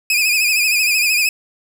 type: tone with vibrato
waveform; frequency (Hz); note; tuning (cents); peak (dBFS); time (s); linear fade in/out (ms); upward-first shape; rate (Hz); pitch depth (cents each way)
sawtooth; 2489; D#7; 0; -10; 0.1-1.29; 2; sine; 13; 73
effects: 7-bit